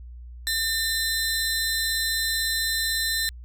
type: tone pair together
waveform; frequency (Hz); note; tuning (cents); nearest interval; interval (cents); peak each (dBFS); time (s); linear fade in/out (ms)
sawtooth; 1800 / 4041; A6 / B7; +39 / +39; octave + major second; 1400; -23; 0.47-3.29; 0
effects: added 60 Hz sine -38 dBFS peak until 3.44 s